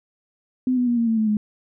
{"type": "tone with pitch steps", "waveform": "sine", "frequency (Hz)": [254.8, 247, 239.4, 232, 224.9, 218, 211.3], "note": ["C4", "B3", "A#3", "A#3", "A3", "A3", "G#3"], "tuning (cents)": [-46, 0, 46, -8, 38, -16, 30], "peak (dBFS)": -17, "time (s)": [0.67, 1.37], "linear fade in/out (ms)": 2, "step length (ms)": 100, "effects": []}